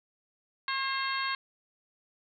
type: harmonic tone with a mistuned harmonic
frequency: 538 Hz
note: C5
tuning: 48 cents sharp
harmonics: 2 / 3 / 4 / 5 / 6 / 7 / 8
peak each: -33 / -35 / -37 / -40 / -42 / -42 / -38 dBFS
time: 0.68-1.35 s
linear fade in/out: 2 ms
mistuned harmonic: 4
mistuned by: -32 cents
effects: none